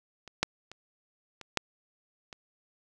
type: clicks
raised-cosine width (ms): 0.2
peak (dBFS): -28 / -7 / -27 / -26 / -8 / -26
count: 6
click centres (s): 0.277 / 0.43 / 0.716 / 1.413 / 1.573 / 2.328
effects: none